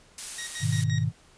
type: noise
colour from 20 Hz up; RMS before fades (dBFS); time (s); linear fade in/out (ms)
blue; -33; 0.18-0.84; 2
type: tone with tremolo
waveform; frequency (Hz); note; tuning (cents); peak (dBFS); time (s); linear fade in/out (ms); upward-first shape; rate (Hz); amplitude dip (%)
20% pulse; 1885; A#6; +19; -29; 0.38-1.04; 5; square; 5.8; 80
type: chord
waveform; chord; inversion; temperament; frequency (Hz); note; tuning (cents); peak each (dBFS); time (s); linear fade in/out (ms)
sine; G# minor; none; just; 103.83 / 124.59 / 155.74; G#2 / B2 / D#3; 0 / +16 / +2; -27; 0.6-1.12; 50
effects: pink hiss -57 dBFS RMS until 1.37 s + resampled to 22050 Hz